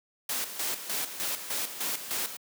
white noise with tremolo, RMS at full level -31 dBFS, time 0.29-2.37 s, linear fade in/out 5 ms, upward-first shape square, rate 3.3 Hz, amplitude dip 65%, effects high-pass 200 Hz 12 dB/octave

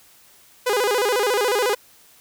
sawtooth tone with vibrato, 452.6 Hz, A4, 49 cents sharp, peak -14 dBFS, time 0.66-1.75 s, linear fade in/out 10 ms, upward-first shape square, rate 14 Hz, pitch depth 170 cents each way, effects white hiss -52 dBFS RMS until 2.2 s

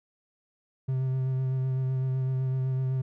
triangle tone with vibrato, 130.81 Hz, C3, in tune, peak -23 dBFS, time 0.88-3.02 s, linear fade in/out 10 ms, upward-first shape sine, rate 7.9 Hz, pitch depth 18 cents each way, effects none

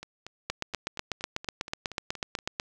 two click trains, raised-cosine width 0.2 ms, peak -12 / -23 dBFS, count 18 / 11, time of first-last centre 0.5-2.599 / 0.03-2.388 s, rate 8.1 / 4.24 Hz, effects none

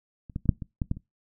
clicks, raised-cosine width 5 ms, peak -30 / -18 / -23 / -6 / -22 / -14 / -14 / -27 dBFS, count 8, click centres 0.298 / 0.361 / 0.457 / 0.492 / 0.622 / 0.818 / 0.914 / 0.97 s, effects noise-tail reverb RT60 0.2 s tail -22 dB re dry

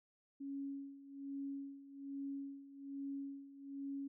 sine tone with tremolo, 277.2 Hz, C#4, in tune, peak -40 dBFS, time 0.4-4.08 s, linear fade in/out 10 ms, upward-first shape sine, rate 1.2 Hz, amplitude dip 80%, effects none

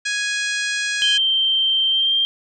harmonic tone, 830.6 Hz, G#5, in tune, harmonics 2 / 3 / 4 / 5 / 6 / 7 / 8 / 9 / 10, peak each -23 / -27 / -29 / -31 / -33 / -34 / -35 / -36 / -37 dBFS, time 0.05-1.18 s, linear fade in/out 10 ms
sine tone with pitch glide, 3136 to 3178 Hz, G7 to G7, 0 to +23 cents, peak -15 dBFS, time 1.02-2.25 s, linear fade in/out 0 ms, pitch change +23 cents, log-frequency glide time 1.89-2.14 s
effects none

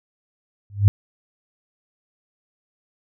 sine tone with exponential growth, 100.9 Hz, G#2, 49 cents flat, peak -6 dBFS, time 0.7-0.88 s, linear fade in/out 0 ms, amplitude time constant 39 ms, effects none

